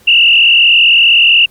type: tone with frequency modulation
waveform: sine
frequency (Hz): 2784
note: F7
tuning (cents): -6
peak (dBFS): -4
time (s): 0.07-1.46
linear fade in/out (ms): 10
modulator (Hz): 41.5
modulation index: 2.7
effects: pink hiss -46 dBFS RMS until 1.5 s + Opus 48 kbps